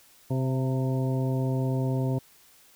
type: harmonic tone with a mistuned harmonic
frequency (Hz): 130.81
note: C3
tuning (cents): 0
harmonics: 1 / 2 / 3 / 4 / 5 / 7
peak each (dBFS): -25 / -31 / -35 / -37 / -39 / -42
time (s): 0.3-2.19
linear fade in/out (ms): 10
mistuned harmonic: 5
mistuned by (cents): +26
effects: white hiss -57 dBFS RMS until 2.75 s